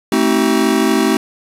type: chord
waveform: square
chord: A diminished seventh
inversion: none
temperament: just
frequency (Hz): 220 / 264 / 316.8 / 380.2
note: A3 / C4 / Eb4 / Gb4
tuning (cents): 0 / +16 / +31 / +47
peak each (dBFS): -18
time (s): 0.12-1.17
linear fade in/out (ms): 2
effects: resampled to 32000 Hz + 7-bit